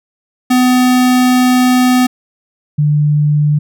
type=tone pair in turn; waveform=square / sine; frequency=251.6 / 148.61 Hz; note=B3 / D3; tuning=+32 / +21 cents; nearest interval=major sixth; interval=911 cents; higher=first; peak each=-8 dBFS; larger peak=neither; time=0.5-2.07 / 2.78-3.59 s; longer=first; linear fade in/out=10 ms; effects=none